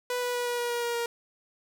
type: tone with pitch steps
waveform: sawtooth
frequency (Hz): 493.9 / 490.5 / 487.1 / 483.7 / 480.4 / 477.1 / 473.8 / 470.5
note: B4 / B4 / B4 / B4 / B4 / A#4 / A#4 / A#4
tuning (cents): 0 / -12 / -24 / -36 / -48 / +40 / +28 / +16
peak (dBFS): -24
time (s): 0.1-1.06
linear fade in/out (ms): 2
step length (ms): 120
effects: none